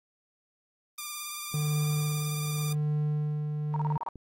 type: tone with vibrato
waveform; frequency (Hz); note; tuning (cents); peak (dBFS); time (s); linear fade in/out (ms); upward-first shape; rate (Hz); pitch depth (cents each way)
5% pulse; 1191; D6; +24; -24; 0.98-2.73; 5; sine; 18; 26
type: tone with tremolo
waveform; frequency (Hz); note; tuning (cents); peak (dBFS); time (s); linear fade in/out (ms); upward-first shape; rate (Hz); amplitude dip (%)
triangle; 150; D3; +37; -23; 1.54-3.97; 2; sine; 0.88; 40
type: tone bursts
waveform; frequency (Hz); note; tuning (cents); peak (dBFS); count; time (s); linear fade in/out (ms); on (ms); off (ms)
sine; 932.3; A#5; 0; -30; 7; 3.74-4.086; 0; 22; 32
type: click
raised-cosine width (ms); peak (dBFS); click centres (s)
3; -32; 4.157
effects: AAC 48 kbps